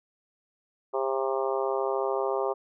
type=harmonic tone with a mistuned harmonic; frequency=133.8 Hz; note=C3; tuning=39 cents sharp; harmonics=3 / 4 / 5 / 6 / 7 / 8 / 9; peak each=-29 / -31 / -33 / -35 / -36 / -37 / -38 dBFS; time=0.93-2.54 s; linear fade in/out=20 ms; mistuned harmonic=9; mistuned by=-17 cents; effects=none